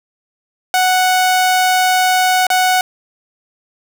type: tone with dropouts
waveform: sawtooth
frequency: 740 Hz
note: F#5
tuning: in tune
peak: -7 dBFS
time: 0.74-2.81 s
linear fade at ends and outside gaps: 1 ms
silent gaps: 2.468-2.502 s
effects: none